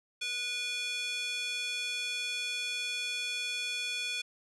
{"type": "tone with high-pass filter", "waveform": "square", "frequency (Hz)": 488.4, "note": "B4", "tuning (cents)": -19, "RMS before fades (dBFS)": -35, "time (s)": [0.21, 4.22], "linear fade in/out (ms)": 10, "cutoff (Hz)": 2800, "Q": 3.9, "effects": ["resampled to 24000 Hz"]}